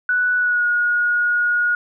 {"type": "tone with pitch glide", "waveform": "sine", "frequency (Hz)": [1480, 1443.7], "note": ["F#6", "F#6"], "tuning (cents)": [0, -43], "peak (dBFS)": -15, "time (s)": [0.09, 1.75], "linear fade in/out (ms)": 2, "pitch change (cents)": -43, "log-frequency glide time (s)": [0.37, 0.66], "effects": []}